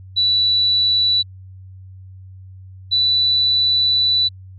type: tone pair in turn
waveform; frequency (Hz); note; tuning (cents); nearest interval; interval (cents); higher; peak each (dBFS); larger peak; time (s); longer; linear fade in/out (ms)
sine; 3951 / 3969; B7 / B7; 0 / +8; unison; 8; second; -13; neither; 0.16-1.23 / 2.91-4.29; second; 20
effects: added 94 Hz sine -36 dBFS peak until 4.58 s